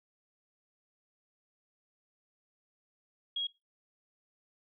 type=tone; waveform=sine; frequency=3294 Hz; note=G#7; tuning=15 cents flat; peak=-31 dBFS; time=3.36-3.47 s; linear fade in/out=5 ms; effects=noise-tail reverb RT60 0.2 s tail -18 dB re dry